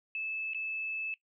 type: tone with dropouts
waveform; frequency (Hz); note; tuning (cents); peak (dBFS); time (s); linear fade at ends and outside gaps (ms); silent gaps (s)
sine; 2616; E7; -14; -33; 0.15-1.14; 1; 0.535-0.546
effects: noise-tail reverb RT60 0.1 s tail -18 dB re dry